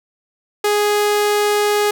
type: tone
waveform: sawtooth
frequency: 415.3 Hz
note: G#4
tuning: in tune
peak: -10 dBFS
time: 0.64-1.91 s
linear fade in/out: 5 ms
effects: none